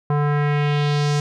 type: tone with low-pass filter sweep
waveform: square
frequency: 146.5 Hz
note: D3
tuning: 4 cents flat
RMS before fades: -19 dBFS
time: 0.1-1.2 s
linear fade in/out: 2 ms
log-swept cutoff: 1100 to 6600 Hz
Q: 1.8
effects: none